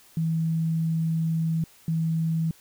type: tone pair in turn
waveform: sine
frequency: 162.4 / 162.4 Hz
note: E3 / E3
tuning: -26 / -26 cents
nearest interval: unison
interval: 0 cents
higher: neither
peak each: -22 dBFS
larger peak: neither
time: 0.17-1.64 / 1.88-2.51 s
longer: first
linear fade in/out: 2 ms
effects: white hiss -55 dBFS RMS until 2.6 s